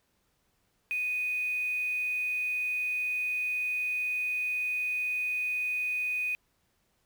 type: tone with quantisation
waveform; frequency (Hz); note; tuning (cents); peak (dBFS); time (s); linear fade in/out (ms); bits
sine; 2489; D#7; 0; -28; 0.91-6.35; 0; 8
effects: pink hiss -73 dBFS RMS until 7.05 s